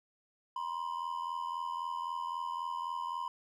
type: ring-modulated tone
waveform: triangle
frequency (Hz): 1000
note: B5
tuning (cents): +21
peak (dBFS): -30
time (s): 0.56-3.28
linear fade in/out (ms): 0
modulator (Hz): 41.9
effects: none